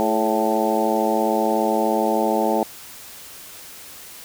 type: harmonic tone with a mistuned harmonic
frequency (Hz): 110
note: A2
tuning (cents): 0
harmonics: 2 / 3 / 4 / 5 / 6 / 7 / 8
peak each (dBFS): -25 / -25 / -25 / -25 / -25 / -25 / -25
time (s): 0-2.63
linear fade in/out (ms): 0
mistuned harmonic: 4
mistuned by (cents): -52
effects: white hiss -40 dBFS RMS until 4.24 s